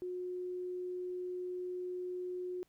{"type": "tone", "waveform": "sine", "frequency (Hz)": 362, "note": "F#4", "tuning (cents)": -38, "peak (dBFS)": -37, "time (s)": [0.02, 2.63], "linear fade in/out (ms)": 0, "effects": ["pink hiss -75 dBFS RMS until 2.68 s"]}